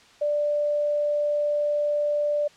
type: tone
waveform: sine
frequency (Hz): 589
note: D5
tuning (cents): +5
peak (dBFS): -21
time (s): 0.21-2.48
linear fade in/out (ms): 10
effects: white hiss -53 dBFS RMS until 2.56 s + low-pass 5000 Hz 12 dB/octave